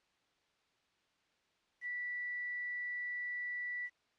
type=tone with quantisation; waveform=sine; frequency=1960 Hz; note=B6; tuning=14 cents flat; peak=-37 dBFS; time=1.81-3.9 s; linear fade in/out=50 ms; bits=10; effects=white hiss -75 dBFS RMS until 4.18 s + low-pass 4000 Hz 12 dB/octave